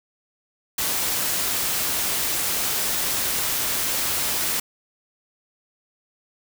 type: noise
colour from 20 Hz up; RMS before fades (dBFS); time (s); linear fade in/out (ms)
white; -24; 0.78-4.6; 5
effects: none